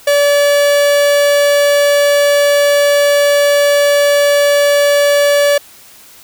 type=tone; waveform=45% pulse; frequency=575 Hz; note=D5; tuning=37 cents flat; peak=-8 dBFS; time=0.07-5.58 s; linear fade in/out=5 ms; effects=white hiss -40 dBFS RMS until 6.23 s